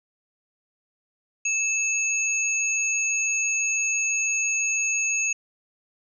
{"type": "tone pair together", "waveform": "sine", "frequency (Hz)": [2620, 6602], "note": ["E7", "G#8"], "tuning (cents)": [-11, -11], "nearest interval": "octave + major third", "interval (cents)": 1600, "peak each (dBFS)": [-24, -25], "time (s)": [1.45, 5.33], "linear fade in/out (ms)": 5, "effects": []}